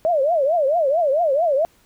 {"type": "tone with vibrato", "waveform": "sine", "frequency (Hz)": 611, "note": "D#5", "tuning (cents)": -32, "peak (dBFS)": -15, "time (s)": [0.05, 1.65], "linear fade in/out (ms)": 0, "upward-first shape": "triangle", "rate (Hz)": 4.5, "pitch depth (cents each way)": 290, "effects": ["pink hiss -57 dBFS RMS until 1.85 s"]}